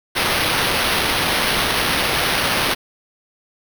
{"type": "noise with sample-and-hold", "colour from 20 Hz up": "white", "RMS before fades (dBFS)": -19, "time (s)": [0.15, 2.75], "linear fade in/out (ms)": 20, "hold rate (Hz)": 7350, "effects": []}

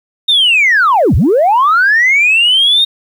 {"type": "linear two-way sweep", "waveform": "sine", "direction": "down then up", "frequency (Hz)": [3729, 55, 3729], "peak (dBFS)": -5, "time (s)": [0.28, 2.85], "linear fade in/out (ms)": 10, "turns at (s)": 1.15, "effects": ["tanh soft clip ceiling -3 dBFS", "7-bit"]}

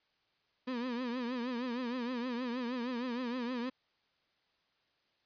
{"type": "tone with vibrato", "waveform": "35% pulse", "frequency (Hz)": 245.4, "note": "B3", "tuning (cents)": -11, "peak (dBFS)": -33, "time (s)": [0.67, 3.7], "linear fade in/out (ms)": 10, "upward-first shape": "triangle", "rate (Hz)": 6.4, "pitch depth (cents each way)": 120, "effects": ["white hiss -75 dBFS RMS until 5.25 s", "resampled to 11025 Hz"]}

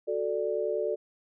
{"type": "chord", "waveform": "sine", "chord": "D major", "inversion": "first", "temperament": "equal", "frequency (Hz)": [370, 440, 587.3], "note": ["F#4", "A4", "D5"], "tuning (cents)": [0, 0, 0], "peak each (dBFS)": [-33, -30, -31], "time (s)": [0.07, 0.96], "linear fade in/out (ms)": 20, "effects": []}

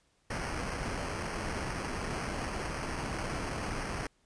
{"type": "noise with sample-and-hold", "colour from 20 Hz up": "pink", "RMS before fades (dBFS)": -36, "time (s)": [0.3, 4.07], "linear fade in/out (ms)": 5, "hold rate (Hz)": 3675, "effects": ["pink hiss -71 dBFS RMS until 4.25 s", "resampled to 22050 Hz"]}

